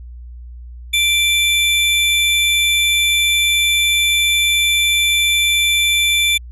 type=tone pair together; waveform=square; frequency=2349 / 3506 Hz; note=D7 / A7; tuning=0 / -7 cents; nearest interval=perfect fifth; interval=693 cents; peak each=-16 dBFS; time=0.93-6.38 s; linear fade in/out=10 ms; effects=added 60 Hz sine -31 dBFS peak until 6.51 s + resampled to 32000 Hz